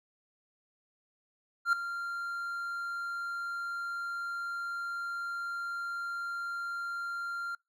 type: tone with ADSR envelope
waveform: triangle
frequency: 1388 Hz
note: F6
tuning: 11 cents flat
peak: -19 dBFS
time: 1.65-7.55 s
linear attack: 79 ms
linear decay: 3 ms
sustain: -13 dB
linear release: 3 ms
effects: noise-tail reverb RT60 0.2 s tail -26 dB re dry